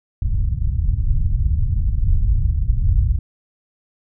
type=low-pass noise; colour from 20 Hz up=pink; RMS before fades=-17 dBFS; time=0.22-3.19 s; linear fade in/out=2 ms; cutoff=110 Hz; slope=24 dB/octave; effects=none